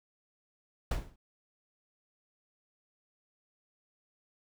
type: noise with exponential decay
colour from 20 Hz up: brown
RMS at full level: -25 dBFS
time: 0.91-1.16 s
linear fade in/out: 5 ms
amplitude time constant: 53 ms
effects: none